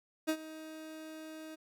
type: tone with ADSR envelope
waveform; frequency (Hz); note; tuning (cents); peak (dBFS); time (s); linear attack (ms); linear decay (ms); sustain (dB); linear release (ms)
30% pulse; 314.7; D#4; +20; -25; 0.27-1.56; 23; 69; -17; 19
effects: none